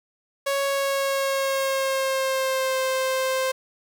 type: tone with pitch glide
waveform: sawtooth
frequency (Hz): 554.4 to 523.6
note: C#5 to C5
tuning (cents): 0 to +1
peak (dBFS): -18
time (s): 0.46-3.52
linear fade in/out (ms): 10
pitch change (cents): -99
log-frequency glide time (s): 0.64-2.79
effects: 10-bit